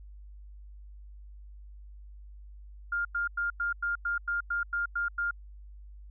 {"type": "tone bursts", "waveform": "sine", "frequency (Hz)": 1405, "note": "F6", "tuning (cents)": 10, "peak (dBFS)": -27, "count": 11, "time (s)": [2.92, 5.31], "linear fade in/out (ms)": 5, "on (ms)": 130, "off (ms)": 96, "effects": ["added 50 Hz sine -45 dBFS peak until 6.1 s"]}